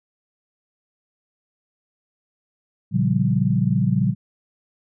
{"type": "chord", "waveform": "sine", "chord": "G half-diminished seventh", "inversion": "first", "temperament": "just", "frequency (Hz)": [117.6, 141.12, 176.4, 196], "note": ["Bb2", "Db3", "F3", "G3"], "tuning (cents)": [16, 31, 18, 0], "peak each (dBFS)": -22, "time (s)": [2.91, 4.15], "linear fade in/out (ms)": 50, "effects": []}